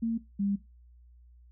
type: tone pair in turn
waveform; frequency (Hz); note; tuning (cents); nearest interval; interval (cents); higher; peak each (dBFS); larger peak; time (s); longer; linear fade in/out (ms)
sine; 228.2 / 199.94; A#3 / G3; -37 / +34; major second; 229; first; -26; neither; 0.02-0.18 / 0.39-0.56; second; 10
effects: noise-tail reverb RT60 0.2 s tail -17 dB re dry + added 60 Hz sine -53 dBFS peak until 1.51 s